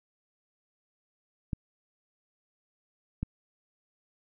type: clicks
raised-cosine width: 5 ms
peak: -18 dBFS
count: 2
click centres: 1.532 / 3.23 s
effects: none

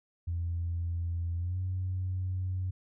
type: tone with pitch glide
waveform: sine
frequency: 85.3 to 92.48 Hz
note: F2 to F#2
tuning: -40 to 0 cents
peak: -29 dBFS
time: 0.27-2.71 s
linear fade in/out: 10 ms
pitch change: +140 cents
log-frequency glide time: 1.37-1.58 s
effects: tanh soft clip ceiling -25 dBFS

